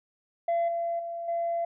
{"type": "tone with level steps", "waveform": "sine", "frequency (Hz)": 680, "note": "F5", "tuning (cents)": -46, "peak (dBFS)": [-21, -26, -32, -25], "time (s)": [0.48, 1.65], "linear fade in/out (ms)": 5, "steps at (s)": [0.68, 0.99, 1.28], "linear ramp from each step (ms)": 5, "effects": ["tanh soft clip ceiling -22 dBFS"]}